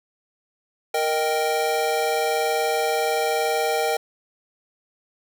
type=chord; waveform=square; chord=Eb major; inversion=second; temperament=equal; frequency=466.2 / 622.3 / 784 Hz; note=Bb4 / Eb5 / G5; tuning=0 / 0 / 0 cents; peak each=-25 / -27 / -25 dBFS; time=0.94-3.97 s; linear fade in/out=5 ms; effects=none